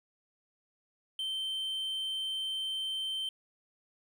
triangle tone, 3110 Hz, G7, 14 cents flat, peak -31 dBFS, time 1.19-3.29 s, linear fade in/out 2 ms, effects none

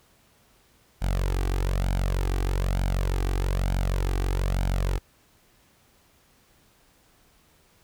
sawtooth tone with flanger, 46.25 Hz, F#1, in tune, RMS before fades -25 dBFS, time 1.01-4.99 s, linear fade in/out 20 ms, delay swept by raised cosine 1.3 to 2.6 ms, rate 1.1 Hz, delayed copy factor +0.65, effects pink hiss -61 dBFS RMS until 7.83 s

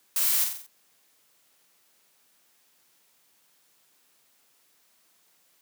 blue noise with echo, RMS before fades -25 dBFS, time 0.16-0.44 s, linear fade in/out 2 ms, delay 45 ms, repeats 5, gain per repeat -5 dB, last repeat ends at 0.665 s, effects white hiss -65 dBFS RMS until 5.61 s + high-pass 150 Hz 12 dB/octave

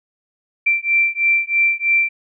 sine beating tone pair, 2349 / 2352.1 Hz, D7 / D7, 0 / +2 cents, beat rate 3.1 Hz, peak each -17 dBFS, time 0.66-2.09 s, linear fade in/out 10 ms, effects none

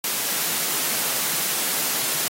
white high-pass noise, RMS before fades -24 dBFS, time 0.04-2.28 s, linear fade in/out 2 ms, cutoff 130 Hz, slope 48 dB/octave, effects AAC 48 kbps

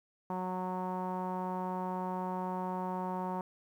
sawtooth tone with low-pass filter, 183.9 Hz, F#3, 10 cents flat, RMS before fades -36 dBFS, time 0.3-3.41 s, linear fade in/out 2 ms, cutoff 940 Hz, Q 5.1, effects 11-bit

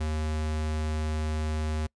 square tone, 77.4 Hz, D#2, 9 cents flat, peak -28 dBFS, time 0-1.87 s, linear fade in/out 10 ms, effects noise-tail reverb RT60 0.1 s tail -25 dB re dry + resampled to 22050 Hz

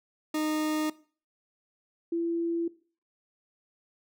40% pulse / sine tone pair in turn, 308 / 336.7 Hz, D#4 / E4, -17 / +37 cents, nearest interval major second, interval 154 cents, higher second, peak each -26 dBFS, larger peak neither, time 0.34-0.9 / 2.12-2.68 s, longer neither, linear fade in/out 5 ms, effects noise-tail reverb RT60 0.4 s tail -19 dB re dry

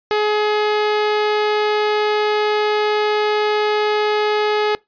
sawtooth tone, 422.2 Hz, G#4, 29 cents sharp, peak -11 dBFS, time 0.11-4.75 s, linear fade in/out 0 ms, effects noise-tail reverb RT60 0.2 s tail -23 dB re dry + resampled to 11025 Hz

